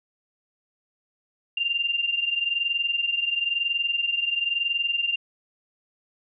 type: tone pair together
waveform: sine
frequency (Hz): 2773 / 2794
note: F7 / F7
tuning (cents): -13 / 0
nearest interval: unison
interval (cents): 13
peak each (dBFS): -28 / -24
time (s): 1.57-5.16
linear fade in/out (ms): 5
effects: none